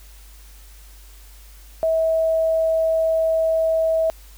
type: tone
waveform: sine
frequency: 647 Hz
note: E5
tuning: 32 cents flat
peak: -16 dBFS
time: 1.83-4.1 s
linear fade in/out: 0 ms
effects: added 50 Hz sine -42 dBFS peak until 4.37 s + white hiss -50 dBFS RMS until 4.37 s

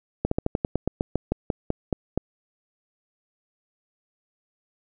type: slowing click train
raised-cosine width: 2 ms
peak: -9 dBFS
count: 15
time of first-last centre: 0.25-2.176 s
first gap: 64 ms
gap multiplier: 1.11
effects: none

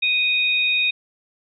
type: tone pair together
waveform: sine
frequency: 2489 / 3729 Hz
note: D#7 / A#7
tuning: 0 / 0 cents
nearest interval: perfect fifth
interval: 700 cents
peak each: -18 / -22 dBFS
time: 0.02-0.91 s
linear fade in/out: 10 ms
effects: none

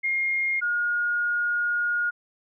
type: tone pair in turn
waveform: sine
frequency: 2132 / 1432.4 Hz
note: C7 / F6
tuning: +32 / +43 cents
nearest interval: perfect fifth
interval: 689 cents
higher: first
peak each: -22 dBFS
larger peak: neither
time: 0.03-0.61 / 0.61-2.11 s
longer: second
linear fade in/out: 20 ms
effects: none

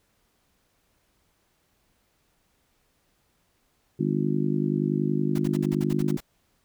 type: harmonic tone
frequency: 50.6 Hz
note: G#1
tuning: 44 cents flat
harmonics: 3 / 4 / 5 / 6 / 7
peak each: -27 / -28 / -29 / -30 / -30 dBFS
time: 3.99-6.17 s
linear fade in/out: 10 ms
type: noise bursts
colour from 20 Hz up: pink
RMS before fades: -40 dBFS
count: 10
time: 5.35-6.205 s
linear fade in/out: 5 ms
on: 36 ms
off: 55 ms
effects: pink hiss -69 dBFS RMS until 6.64 s

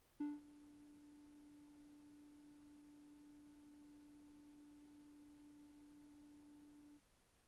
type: tone with ADSR envelope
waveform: triangle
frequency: 293.7 Hz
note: D4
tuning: in tune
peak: -37 dBFS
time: 0.2-7 s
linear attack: 8 ms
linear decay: 190 ms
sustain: -22 dB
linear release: 40 ms
effects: pink hiss -74 dBFS RMS until 7.47 s + Opus 24 kbps

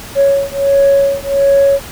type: beating tone pair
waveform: sine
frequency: 554.4 / 555.8 Hz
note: C#5 / C#5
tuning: 0 / +4 cents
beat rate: 1.4 Hz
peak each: -10 dBFS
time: 0.15-1.8 s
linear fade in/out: 50 ms
effects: tanh soft clip ceiling -3 dBFS + pink hiss -30 dBFS RMS until 1.91 s

